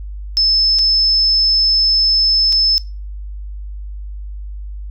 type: tone with dropouts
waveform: sine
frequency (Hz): 5240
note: E8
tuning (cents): -11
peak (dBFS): -10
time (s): 0.37-2.78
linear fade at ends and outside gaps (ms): 0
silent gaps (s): 0.787-0.791 / 2.524-2.527
effects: noise-tail reverb RT60 0.3 s tail -19 dB re dry + added 50 Hz sine -25 dBFS peak until 4.9 s